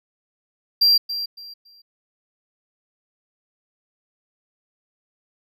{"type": "tone with echo", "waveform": "triangle", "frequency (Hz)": 4738, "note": "D8", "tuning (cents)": 14, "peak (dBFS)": -11, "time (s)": [0.81, 0.98], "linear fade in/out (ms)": 10, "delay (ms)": 280, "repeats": 3, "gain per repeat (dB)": -12, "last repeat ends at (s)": 1.82, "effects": []}